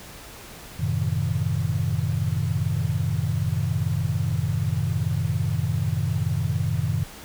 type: chord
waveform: sine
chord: F# diminished seventh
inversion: none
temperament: equal with one note detuned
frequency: 92.5 / 110 / 130.81 / 157.46 Hz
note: F#2 / A2 / C3 / Eb3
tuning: 0 / 0 / 0 / +21 cents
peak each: -27 dBFS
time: 0.79-7.04 s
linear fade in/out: 10 ms
effects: pink hiss -42 dBFS RMS until 7.24 s